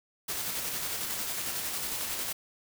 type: noise with tremolo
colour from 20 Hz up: white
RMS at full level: -33 dBFS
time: 0.28-2.33 s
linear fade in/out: 10 ms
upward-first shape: square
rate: 11 Hz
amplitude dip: 25%
effects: none